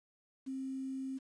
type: tone with quantisation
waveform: sine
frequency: 265.4 Hz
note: C4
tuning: 25 cents sharp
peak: -37 dBFS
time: 0.46-1.19 s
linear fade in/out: 20 ms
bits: 10
effects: resampled to 22050 Hz